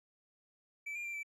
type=tone with pitch steps; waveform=triangle; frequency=2314 / 2400 / 2363 / 2320 Hz; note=D7 / D7 / D7 / D7; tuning=-26 / +37 / +10 / -22 cents; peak=-37 dBFS; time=0.86-1.232 s; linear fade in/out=10 ms; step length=93 ms; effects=resampled to 32000 Hz